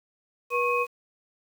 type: tone cluster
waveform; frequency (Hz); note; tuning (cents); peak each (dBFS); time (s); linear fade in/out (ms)
sine; 484.8 / 1094 / 2519; B4 / C#6 / D#7; -32 / -23 / +21; -26 / -26 / -28; 0.5-0.87; 50
effects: 8-bit